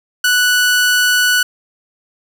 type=tone; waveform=sawtooth; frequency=1480 Hz; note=F#6; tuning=in tune; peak=-7 dBFS; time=0.24-1.43 s; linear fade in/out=5 ms; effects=none